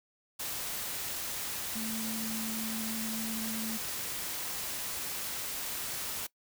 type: tone in noise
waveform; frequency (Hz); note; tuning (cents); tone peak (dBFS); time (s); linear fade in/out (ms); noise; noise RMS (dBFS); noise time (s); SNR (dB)
sine; 222; A3; +16; -36; 1.75-3.78; 10; white; -37; 0.39-6.27; -2
effects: noise-tail reverb RT60 0.1 s tail -21 dB re dry